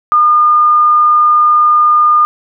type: tone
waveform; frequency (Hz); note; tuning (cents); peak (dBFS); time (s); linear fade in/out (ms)
sine; 1214; D#6; -43; -5; 0.12-2.25; 0
effects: none